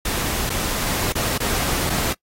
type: noise with dropouts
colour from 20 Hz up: pink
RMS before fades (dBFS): -23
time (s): 0.05-2.13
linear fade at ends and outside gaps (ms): 5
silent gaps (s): 0.495-0.501 / 1.124-1.152 / 1.379-1.401 / 1.896-1.9
effects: noise-tail reverb RT60 0.1 s tail -22 dB re dry + AAC 48 kbps